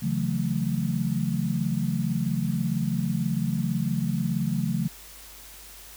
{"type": "chord", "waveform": "sine", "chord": "F# minor seventh", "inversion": "second", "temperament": "equal with one note detuned", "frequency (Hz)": [138.59, 164.81, 182.98, 220], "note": ["C#3", "E3", "F#3", "A3"], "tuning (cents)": [0, 0, -19, 0], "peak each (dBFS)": -29, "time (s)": [0.02, 4.88], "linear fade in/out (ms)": 10, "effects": ["added 50 Hz sine -51 dBFS peak until 5.96 s", "white hiss -46 dBFS RMS until 5.96 s"]}